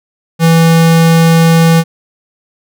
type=tone; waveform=square; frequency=164.81 Hz; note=E3; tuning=in tune; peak=-5 dBFS; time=0.39-1.84 s; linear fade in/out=50 ms; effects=none